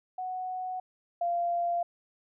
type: tone pair in turn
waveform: sine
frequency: 740 / 692.2 Hz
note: F#5 / F5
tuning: 0 / -16 cents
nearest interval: minor second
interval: 116 cents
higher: first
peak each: -32 / -26 dBFS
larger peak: second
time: 0.18-0.8 / 1.21-1.83 s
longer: neither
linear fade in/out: 5 ms
effects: none